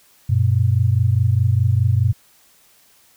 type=tone pair together; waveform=sine; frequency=95.6 / 120.45 Hz; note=G2 / B2; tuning=-43 / -43 cents; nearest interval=major third; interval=400 cents; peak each=-16 dBFS; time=0.29-2.13 s; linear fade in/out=10 ms; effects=white hiss -54 dBFS RMS until 3.16 s